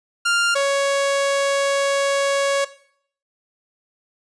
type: tone pair in turn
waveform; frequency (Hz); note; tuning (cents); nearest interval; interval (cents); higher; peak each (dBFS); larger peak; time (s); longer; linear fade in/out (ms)
sawtooth; 1396.9 / 556.4; F6 / C#5; 0 / +6; octave + major third; 1594; first; -13; neither; 0.25-0.55 / 0.55-2.65; second; 10
effects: noise-tail reverb RT60 0.6 s tail -17 dB re dry + resampled to 22050 Hz